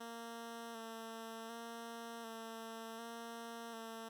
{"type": "tone with vibrato", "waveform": "10% pulse", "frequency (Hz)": 228.6, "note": "A#3", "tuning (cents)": -34, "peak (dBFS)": -38, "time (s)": [0, 4.09], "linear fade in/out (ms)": 10, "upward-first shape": "square", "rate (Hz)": 0.67, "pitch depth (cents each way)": 21, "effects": []}